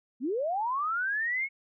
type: linear sweep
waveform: sine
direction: up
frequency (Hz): 220 to 2217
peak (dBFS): -27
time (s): 0.2-1.49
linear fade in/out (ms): 50
effects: none